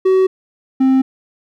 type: tone pair in turn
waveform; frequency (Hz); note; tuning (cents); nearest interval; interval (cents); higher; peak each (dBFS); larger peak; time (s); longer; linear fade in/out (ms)
triangle; 377.3 / 263.6; F#4 / C4; +34 / +13; tritone; 621; first; -7; neither; 0.05-0.27 / 0.8-1.02; neither; 10
effects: none